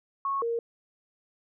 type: tone pair in turn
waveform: sine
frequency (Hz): 1100 / 465.4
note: C#6 / A#4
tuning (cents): -14 / -3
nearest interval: octave + minor third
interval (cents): 1489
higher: first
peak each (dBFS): -26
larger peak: neither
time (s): 0.25-0.42 / 0.42-0.59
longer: neither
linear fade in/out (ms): 2
effects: none